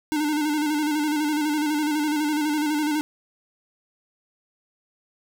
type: tone with vibrato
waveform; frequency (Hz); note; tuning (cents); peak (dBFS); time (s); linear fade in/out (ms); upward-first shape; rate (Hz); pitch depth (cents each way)
square; 301; D4; +43; -22; 0.12-3.01; 0; square; 12; 43
effects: none